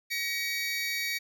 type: tone pair together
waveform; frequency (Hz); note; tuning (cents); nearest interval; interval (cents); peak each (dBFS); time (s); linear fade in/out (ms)
25% pulse; 1900 / 2265; A#6 / C#7; +33 / +37; minor third; 304; -31 / -27; 0.1-1.19; 20
effects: none